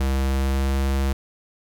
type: tone with pitch glide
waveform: square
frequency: 66.9 to 67.68 Hz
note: C2 to C#2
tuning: +39 to -41 cents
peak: -20 dBFS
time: 0-1.13 s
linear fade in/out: 5 ms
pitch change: +20 cents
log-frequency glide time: 0.21-0.8 s
effects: none